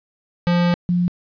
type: tone pair in turn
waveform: square / sine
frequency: 174.61 / 176.64 Hz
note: F3 / F3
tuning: 0 / +20 cents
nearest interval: unison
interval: 20 cents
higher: second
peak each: -15 / -15 dBFS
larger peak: neither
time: 0.47-0.74 / 0.89-1.08 s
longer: first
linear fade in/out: 0 ms
effects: resampled to 11025 Hz + 9-bit